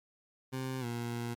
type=tone with pitch glide; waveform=20% pulse; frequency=130.81 to 118.58 Hz; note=C3 to A#2; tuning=0 to +30 cents; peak=-30 dBFS; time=0.52-1.35 s; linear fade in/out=20 ms; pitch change=-170 cents; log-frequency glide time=0.8-0.85 s; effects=MP3 96 kbps